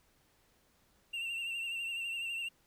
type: tone with vibrato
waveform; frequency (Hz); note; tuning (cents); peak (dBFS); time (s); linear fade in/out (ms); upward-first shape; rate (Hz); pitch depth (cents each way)
triangle; 2741; F7; -33; -34; 1.13-2.49; 10; sine; 12; 44
effects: pink hiss -70 dBFS RMS until 2.66 s